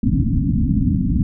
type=low-pass noise; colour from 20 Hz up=white; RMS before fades=-17 dBFS; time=0.03-1.23 s; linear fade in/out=2 ms; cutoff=280 Hz; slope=96 dB/octave; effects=none